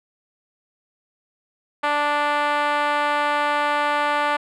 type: tone with band-pass filter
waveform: 5% pulse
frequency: 293.3 Hz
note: D4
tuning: 2 cents flat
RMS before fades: -21 dBFS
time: 1.83-4.37 s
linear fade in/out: 10 ms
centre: 910 Hz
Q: 1.4
effects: none